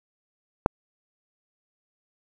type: click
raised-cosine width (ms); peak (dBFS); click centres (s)
1; -3; 0.661
effects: 7-bit